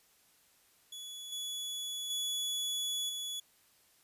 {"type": "tone with level steps", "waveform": "sawtooth", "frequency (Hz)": 3400, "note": "G#7", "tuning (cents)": 40, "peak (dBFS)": [-40, -34, -30, -34], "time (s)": [0.92, 3.4], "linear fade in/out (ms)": 5, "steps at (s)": [1.32, 2.1, 3.09], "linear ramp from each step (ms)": 5, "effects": ["white hiss -67 dBFS RMS until 4.03 s", "resampled to 32000 Hz"]}